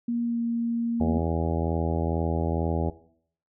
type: tone with pitch glide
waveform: sine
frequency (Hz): 236.1 to 233.3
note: A#3 to A#3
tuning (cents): +22 to +2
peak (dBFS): -24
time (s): 0.08-1.18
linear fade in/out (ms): 5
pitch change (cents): -20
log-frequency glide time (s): 0.23-0.4
type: harmonic tone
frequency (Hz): 82.2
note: E2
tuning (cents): -4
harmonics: 1 / 2 / 3 / 4 / 5 / 6 / 7 / 8 / 9 / 10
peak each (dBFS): -28 / -31 / -33 / -34 / -35 / -36 / -36 / -37 / -38 / -38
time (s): 1-2.9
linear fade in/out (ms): 5
effects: noise-tail reverb RT60 0.6 s tail -17 dB re dry